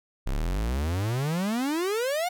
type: exponential sweep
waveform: 45% pulse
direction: up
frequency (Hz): 30.81 to 740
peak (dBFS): -25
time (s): 0.26-2.29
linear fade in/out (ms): 10
effects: none